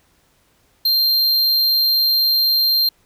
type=tone; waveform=square; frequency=4176 Hz; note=C8; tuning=4 cents flat; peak=-14 dBFS; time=0.85-2.89 s; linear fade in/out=5 ms; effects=pink hiss -59 dBFS RMS until 3.05 s